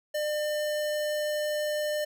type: tone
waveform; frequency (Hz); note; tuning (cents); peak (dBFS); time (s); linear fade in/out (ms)
square; 601; D5; +40; -28; 0.14-2.05; 10
effects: none